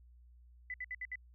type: tone bursts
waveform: sine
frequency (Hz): 2000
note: B6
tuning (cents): +21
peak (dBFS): -38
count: 5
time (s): 0.7-1.156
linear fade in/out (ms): 2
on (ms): 40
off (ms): 64
effects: added 60 Hz sine -57 dBFS peak until 1.34 s